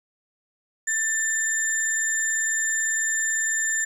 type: tone pair together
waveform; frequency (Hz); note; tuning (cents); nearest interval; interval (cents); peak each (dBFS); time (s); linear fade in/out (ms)
sine; 1772 / 7210; A6 / A8; +12 / +41; 2 octaves; 2429; -23 / -23; 0.87-3.85; 10
effects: tanh soft clip ceiling -17 dBFS + 9-bit